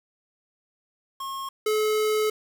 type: tone pair in turn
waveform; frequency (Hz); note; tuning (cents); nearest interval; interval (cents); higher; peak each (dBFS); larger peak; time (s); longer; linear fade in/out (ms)
square; 1080 / 429.6; C#6 / A4; -45 / -41; octave + major third; 1596; first; -32 / -22; second; 1.2-1.49 / 1.66-2.3; second; 5
effects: 8-bit